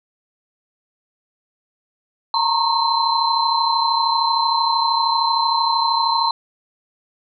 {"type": "tone cluster", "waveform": "sine", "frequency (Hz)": [909, 942, 1083, 4089], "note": ["A#5", "A#5", "C#6", "C8"], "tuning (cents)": [-44, 18, -41, -41], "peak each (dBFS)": -21, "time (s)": [2.34, 6.31], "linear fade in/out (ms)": 2, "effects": []}